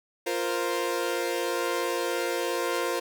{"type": "chord", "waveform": "sawtooth", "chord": "F suspended fourth", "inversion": "none", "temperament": "equal", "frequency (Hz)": [349.2, 466.2, 523.3], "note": ["F4", "Bb4", "C5"], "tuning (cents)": [0, 0, 0], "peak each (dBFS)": -27, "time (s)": [0.26, 3], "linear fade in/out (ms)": 10, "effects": []}